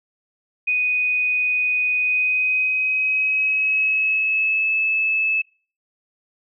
sine tone with pitch glide, 2489 to 2607 Hz, D#7 to E7, 0 to -20 cents, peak -17 dBFS, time 0.67-5.42 s, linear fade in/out 10 ms, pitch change +80 cents, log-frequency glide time 1.97-4.74 s, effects noise-tail reverb RT60 0.4 s tail -23 dB re dry

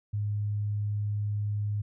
sine tone, 103.83 Hz, G#2, in tune, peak -27 dBFS, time 0.13-1.82 s, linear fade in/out 10 ms, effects none

